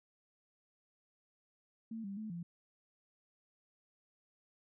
sine tone with pitch steps, 224.8 / 197.7 / 216.7 / 171.5 Hz, A3 / G3 / A3 / F3, +37 / +15 / -26 / -31 cents, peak -40 dBFS, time 1.91-2.43 s, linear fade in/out 5 ms, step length 130 ms, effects none

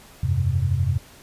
sine chord, F suspended second, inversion none, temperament equal with one note detuned, 86.01 / 98 / 130.81 Hz, F2 / G2 / C3, -26 / 0 / 0 cents, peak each -23 dBFS, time 0.23-0.98 s, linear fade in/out 5 ms, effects pink hiss -48 dBFS RMS until 1.22 s + resampled to 32000 Hz

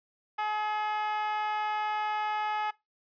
10% pulse tone with high-pass filter, 424.5 Hz, G#4, 38 cents sharp, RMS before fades -31 dBFS, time 0.38-2.71 s, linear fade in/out 10 ms, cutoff 910 Hz, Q 4.7, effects noise-tail reverb RT60 0.2 s tail -21 dB re dry + resampled to 11025 Hz

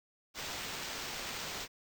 white noise with sample-and-hold, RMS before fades -41 dBFS, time 0.34-1.68 s, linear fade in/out 50 ms, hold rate 11025 Hz, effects none

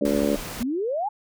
harmonic tone, 71.7 Hz, D2, 41 cents flat, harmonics 3 / 4 / 5 / 6 / 7 / 8, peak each -26 / -24 / -30 / -29 / -29 / -26 dBFS, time 0.01-0.36 s, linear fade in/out 5 ms
pink noise, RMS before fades -34 dBFS, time 0.05-0.63 s, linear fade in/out 2 ms
sine exponential sweep, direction up, 222.5 to 872 Hz, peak -23 dBFS, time 0.6-1.09 s, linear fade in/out 10 ms
effects none

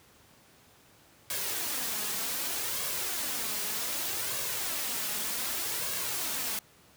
white noise with flanger, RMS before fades -33 dBFS, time 1.3-6.59 s, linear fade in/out 2 ms, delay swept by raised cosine 1.8 to 4.8 ms, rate 0.65 Hz, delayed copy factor +0.5, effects pink hiss -59 dBFS RMS until 6.96 s + high-pass 80 Hz 12 dB/octave

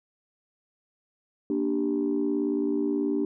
sine chord, G minor, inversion first, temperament just, 235.2 / 294 / 392 Hz, Bb3 / D4 / G4, +16 / +2 / 0 cents, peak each -30 / -25 / -28 dBFS, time 1.5-3.25 s, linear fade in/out 2 ms, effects tanh soft clip ceiling -17 dBFS

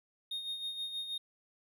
triangle tone with tremolo, 3700 Hz, A#7, 14 cents flat, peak -33 dBFS, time 0.31-1.18 s, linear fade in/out 5 ms, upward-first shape sine, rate 6.3 Hz, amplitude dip 55%, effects none

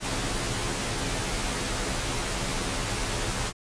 pink noise with comb filter, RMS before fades -29 dBFS, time 0-3.53 s, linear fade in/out 50 ms, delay 13 ms, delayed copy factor -1, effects resampled to 22050 Hz

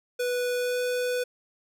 square tone with pitch glide, 492.5 to 495.6 Hz, B4 to B4, -5 to +6 cents, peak -26 dBFS, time 0.19-1.24 s, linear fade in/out 10 ms, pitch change +11 cents, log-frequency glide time 0.56-0.79 s, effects none

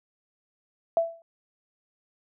sine tone with exponential decay, 666 Hz, E5, 18 cents sharp, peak -16 dBFS, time 0.97-1.22 s, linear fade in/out 1 ms, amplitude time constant 54 ms, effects none

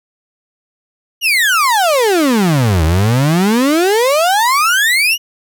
35% pulse exponential two-way sweep, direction down then up, 2960 to 76.5 to 2960 Hz, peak -8 dBFS, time 1.21-5.18 s, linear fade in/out 50 ms, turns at 2.84 s, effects none

